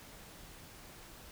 silence, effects pink hiss -53 dBFS RMS until 1.31 s

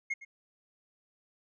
triangle tone with echo, 2149 Hz, C7, 46 cents sharp, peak -28 dBFS, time 0.1-0.14 s, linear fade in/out 10 ms, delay 110 ms, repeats 1, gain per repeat -15 dB, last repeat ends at 0.25 s, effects resampled to 16000 Hz

